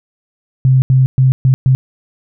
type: tone bursts at uneven times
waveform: sine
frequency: 130.81 Hz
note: C3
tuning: in tune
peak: -6 dBFS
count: 5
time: 0.65-0.82 / 0.9-1.06 / 1.18-1.32 / 1.45-1.54 / 1.66-1.75 s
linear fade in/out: 0 ms
effects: none